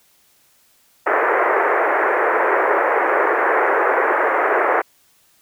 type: band-pass noise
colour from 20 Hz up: pink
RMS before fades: -17 dBFS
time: 1.06-4.82 s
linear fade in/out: 10 ms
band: 370 to 2000 Hz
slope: 48 dB/octave
effects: white hiss -57 dBFS RMS until 5.41 s